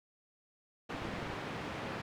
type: band-pass noise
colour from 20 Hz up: pink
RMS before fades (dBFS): -41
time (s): 0.89-2.02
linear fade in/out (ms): 10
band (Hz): 120 to 2500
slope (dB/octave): 12
type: clicks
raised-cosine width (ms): 3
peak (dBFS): -31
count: 10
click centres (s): 0.949 / 1.021 / 1.053 / 1.089 / 1.139 / 1.185 / 1.228 / 1.267 / 1.301 / 1.335
effects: none